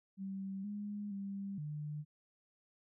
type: tone with pitch steps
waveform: sine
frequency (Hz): 193.6 / 206 / 197.6 / 149.6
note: G3 / G#3 / G3 / D3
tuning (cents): -21 / -14 / +14 / +32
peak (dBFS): -39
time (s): 0.17-2.05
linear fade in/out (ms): 50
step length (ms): 470
effects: none